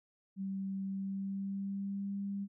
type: tone with pitch glide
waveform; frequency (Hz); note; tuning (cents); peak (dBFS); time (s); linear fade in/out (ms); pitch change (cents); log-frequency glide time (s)
sine; 193.7 to 199.03; G3 to G3; -20 to +27; -35; 0.36-2.48; 50; +47; 0.85-2.17
effects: none